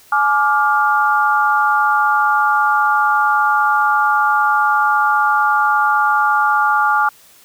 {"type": "chord", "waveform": "sine", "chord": "D diminished", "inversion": "second", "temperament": "just", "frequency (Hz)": [845.8, 1174.7, 1409.6], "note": ["Ab5", "D6", "F6"], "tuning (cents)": [31, 0, 16], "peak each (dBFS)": -16, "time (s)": [0.12, 7.09], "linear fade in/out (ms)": 5, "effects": ["white hiss -47 dBFS RMS until 7.44 s"]}